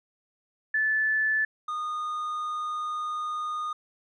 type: tone pair in turn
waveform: sine / triangle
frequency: 1743 / 1228.2 Hz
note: A6 / D#6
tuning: -17 / -23 cents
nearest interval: tritone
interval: 606 cents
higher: first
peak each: -22 / -27 dBFS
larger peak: first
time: 0.74-1.45 / 1.68-3.73 s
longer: second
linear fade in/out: 5 ms
effects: resampled to 22050 Hz